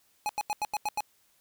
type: tone bursts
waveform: square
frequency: 840 Hz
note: G#5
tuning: 19 cents sharp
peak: -28 dBFS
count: 7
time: 0.26-1.006 s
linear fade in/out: 0 ms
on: 32 ms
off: 87 ms
effects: white hiss -67 dBFS RMS until 1.4 s